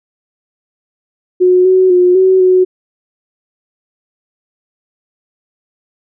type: tone with pitch steps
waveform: sine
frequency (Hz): 364.4 / 373.2 / 359.7 / 376.2 / 369.1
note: F#4 / F#4 / F#4 / F#4 / F#4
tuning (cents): -26 / +15 / -49 / +29 / -4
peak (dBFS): -5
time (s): 1.4-2.65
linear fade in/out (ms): 20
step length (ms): 250
effects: none